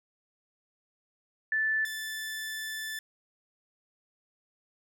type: tone pair in turn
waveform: sine / sawtooth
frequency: 1755 / 1755 Hz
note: A6 / A6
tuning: -5 / -5 cents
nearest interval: unison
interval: 0 cents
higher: neither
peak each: -25 / -31 dBFS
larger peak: first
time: 1.52-1.85 / 1.85-2.99 s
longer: second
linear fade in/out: 2 ms
effects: none